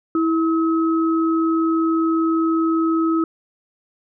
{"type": "tone pair together", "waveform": "sine", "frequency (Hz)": [326.5, 1281.3], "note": ["E4", "E6"], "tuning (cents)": [-17, -50], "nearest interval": "2 octaves", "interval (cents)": 2367, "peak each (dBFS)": [-16, -24], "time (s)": [0.15, 3.24], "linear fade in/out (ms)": 2, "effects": []}